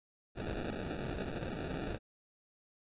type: noise with sample-and-hold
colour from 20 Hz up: violet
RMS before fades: -39 dBFS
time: 0.35-1.99 s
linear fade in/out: 50 ms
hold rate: 1050 Hz
effects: resampled to 8000 Hz